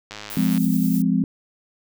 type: click train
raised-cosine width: 0.2 ms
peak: -17 dBFS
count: 50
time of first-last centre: 0.11-0.577 s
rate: 105 Hz
type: noise with tremolo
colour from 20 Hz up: violet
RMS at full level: -33 dBFS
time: 0.3-1.02 s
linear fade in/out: 2 ms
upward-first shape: sine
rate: 9.6 Hz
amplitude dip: 30%
type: chord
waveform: sine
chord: F minor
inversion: none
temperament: equal with one note detuned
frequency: 174.61 / 207.7 / 258.3 Hz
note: F3 / Ab3 / C4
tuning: 0 / 0 / -22 cents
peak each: -21 dBFS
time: 0.37-1.24 s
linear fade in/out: 2 ms
effects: none

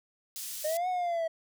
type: high-pass noise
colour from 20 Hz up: pink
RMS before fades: -39 dBFS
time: 0.36-0.77 s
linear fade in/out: 0 ms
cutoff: 5600 Hz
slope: 12 dB/octave
type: linear two-way sweep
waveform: triangle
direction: up then down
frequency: 600 to 741 to 646 Hz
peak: -26 dBFS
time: 0.64-1.28 s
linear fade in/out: 10 ms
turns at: 0.88 s
effects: none

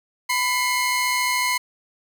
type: tone pair together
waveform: sawtooth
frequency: 1000 / 2134 Hz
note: B5 / C7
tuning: +21 / +34 cents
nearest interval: octave + minor second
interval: 1313 cents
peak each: -19 dBFS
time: 0.29-1.58 s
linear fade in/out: 10 ms
effects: 9-bit

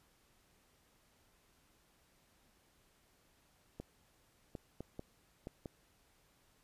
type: clicks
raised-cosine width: 2 ms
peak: -30 dBFS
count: 6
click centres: 3.8 / 4.552 / 4.806 / 4.994 / 5.471 / 5.658 s
effects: pink hiss -71 dBFS RMS until 6.63 s + resampled to 32000 Hz

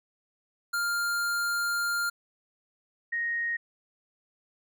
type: tone pair in turn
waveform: square / sine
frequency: 1400 / 1868.8 Hz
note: F6 / A#6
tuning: +4 / +4 cents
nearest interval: perfect fourth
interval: 500 cents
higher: second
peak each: -27 dBFS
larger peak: neither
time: 0.73-2.1 / 3.12-3.57 s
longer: first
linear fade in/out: 10 ms
effects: none

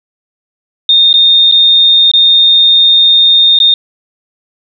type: tone with dropouts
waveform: sine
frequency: 3662 Hz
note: A#7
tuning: 32 cents flat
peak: -3 dBFS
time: 0.89-3.74 s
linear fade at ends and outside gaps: 2 ms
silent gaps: 1.129-1.139 / 1.514-1.522 / 2.115-2.136 / 3.589-3.601 s
effects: none

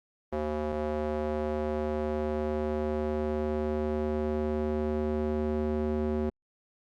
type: tone with band-pass filter sweep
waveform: square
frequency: 75.8 Hz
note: D#2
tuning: 45 cents flat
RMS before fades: -30 dBFS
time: 0.32-6.3 s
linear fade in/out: 10 ms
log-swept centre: 540 to 340 Hz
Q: 1.5
effects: Opus 32 kbps

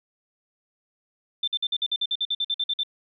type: tone bursts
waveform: sine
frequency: 3555 Hz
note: A7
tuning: 17 cents sharp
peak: -22 dBFS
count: 15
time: 1.43-2.834 s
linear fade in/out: 5 ms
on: 46 ms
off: 51 ms
effects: none

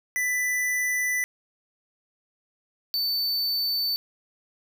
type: tone pair in turn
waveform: square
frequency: 1989 / 4530 Hz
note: B6 / C#8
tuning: +12 / +37 cents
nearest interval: octave + major second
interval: 1425 cents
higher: second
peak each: -24 dBFS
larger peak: neither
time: 0.16-1.24 / 2.94-3.96 s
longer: first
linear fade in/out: 0 ms
effects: none

